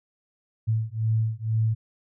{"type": "beating tone pair", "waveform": "sine", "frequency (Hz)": [110, 112.1], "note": ["A2", "A2"], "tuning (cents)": [0, 33], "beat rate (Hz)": 2.1, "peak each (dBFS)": -25, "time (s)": [0.67, 1.75], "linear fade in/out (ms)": 20, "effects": []}